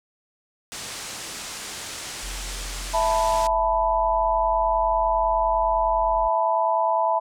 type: low-pass noise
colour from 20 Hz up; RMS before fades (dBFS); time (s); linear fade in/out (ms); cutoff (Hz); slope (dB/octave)
white; -35; 0.72-3.47; 0; 8800; 24
type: tone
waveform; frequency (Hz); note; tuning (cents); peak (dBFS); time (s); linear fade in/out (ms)
triangle; 43.65; F1; 0; -30; 2.22-6.29; 20
type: chord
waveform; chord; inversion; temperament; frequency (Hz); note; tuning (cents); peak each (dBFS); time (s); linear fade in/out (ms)
sine; E suspended fourth; none; just; 659.3 / 879 / 988.9; E5 / A5 / B5; 0 / -2 / +2; -23; 2.93-7.2; 20
effects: none